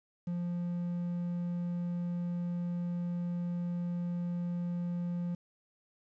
triangle tone with quantisation, 174.61 Hz, F3, in tune, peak -30 dBFS, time 0.27-5.35 s, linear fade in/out 5 ms, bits 10, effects resampled to 16000 Hz

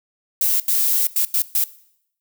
violet noise bursts at uneven times, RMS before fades -18 dBFS, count 5, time 0.41-0.6 / 0.68-1.07 / 1.16-1.25 / 1.34-1.42 / 1.55-1.64 s, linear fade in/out 2 ms, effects noise-tail reverb RT60 0.7 s tail -19 dB re dry

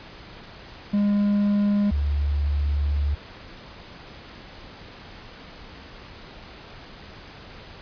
triangle / sine tone pair in turn, 204.3 / 72.23 Hz, G#3 / D2, -28 / -28 cents, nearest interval octave + tritone, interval 1800 cents, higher first, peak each -16 / -20 dBFS, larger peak first, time 0.93-1.91 / 1.91-3.15 s, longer second, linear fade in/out 10 ms, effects pink hiss -43 dBFS RMS until 7.81 s + resampled to 11025 Hz

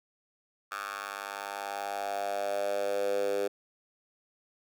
10% pulse tone with high-pass filter sweep, 100.3 Hz, G2, 40 cents sharp, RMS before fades -33 dBFS, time 0.71-3.48 s, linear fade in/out 10 ms, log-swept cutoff 1200 to 440 Hz, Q 5.4, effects none

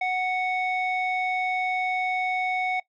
square tone with low-pass filter, 740 Hz, F#5, in tune, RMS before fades -26 dBFS, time 0.01-2.8 s, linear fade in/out 5 ms, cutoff 2400 Hz, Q 2.7, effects noise-tail reverb RT60 0.1 s tail -20 dB re dry

